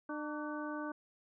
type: harmonic tone with a mistuned harmonic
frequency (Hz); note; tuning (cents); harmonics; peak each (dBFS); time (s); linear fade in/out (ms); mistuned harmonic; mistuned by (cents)
300; D4; +37; 1 / 2 / 3 / 4 / 5; -40 / -45 / -47 / -46 / -46; 0.09-0.92; 5; 4; -66
effects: none